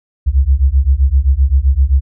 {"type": "beating tone pair", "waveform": "sine", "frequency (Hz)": [63.9, 71.6], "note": ["C2", "D2"], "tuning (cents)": [-40, -43], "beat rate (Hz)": 7.7, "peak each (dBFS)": -11, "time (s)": [0.26, 2.01], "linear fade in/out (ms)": 20, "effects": []}